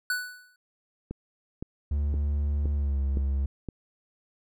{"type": "tone with exponential decay", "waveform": "square", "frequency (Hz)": 1485, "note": "F#6", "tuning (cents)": 6, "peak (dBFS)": -24, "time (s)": [0.1, 0.56], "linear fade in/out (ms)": 2, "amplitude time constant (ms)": 100}
{"type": "click train", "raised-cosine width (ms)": 3, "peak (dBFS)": -21, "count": 6, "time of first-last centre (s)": [1.11, 3.687], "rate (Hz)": 1.94}
{"type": "tone with pitch glide", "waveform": "triangle", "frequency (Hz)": [72.5, 68.47], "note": ["D2", "C#2"], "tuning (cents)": [-22, -21], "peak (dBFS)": -22, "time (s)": [1.91, 3.46], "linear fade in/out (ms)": 5, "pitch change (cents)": -99, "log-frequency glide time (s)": [2.74, 2.99]}
{"effects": []}